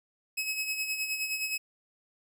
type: tone with tremolo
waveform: sawtooth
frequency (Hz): 2563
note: E7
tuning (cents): -49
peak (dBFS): -25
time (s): 0.37-1.58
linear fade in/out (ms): 10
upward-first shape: sine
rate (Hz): 9.6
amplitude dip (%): 55
effects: none